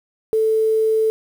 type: tone with quantisation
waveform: sine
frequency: 440 Hz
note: A4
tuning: in tune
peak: -14 dBFS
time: 0.33-1.1 s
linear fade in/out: 0 ms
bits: 7
effects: none